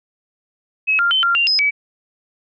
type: tone with pitch steps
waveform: sine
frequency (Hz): 2566 / 1394 / 3075 / 1386 / 2780 / 5070 / 2284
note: E7 / F6 / G7 / F6 / F7 / D#8 / D7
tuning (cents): -47 / -4 / -34 / -14 / -9 / +32 / -49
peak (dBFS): -13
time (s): 0.87-1.71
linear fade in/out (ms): 20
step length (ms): 120
effects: none